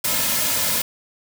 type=noise with comb filter; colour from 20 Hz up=white; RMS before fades=-21 dBFS; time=0.04-0.82 s; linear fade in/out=5 ms; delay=2.6 ms; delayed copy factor=-0.7; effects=none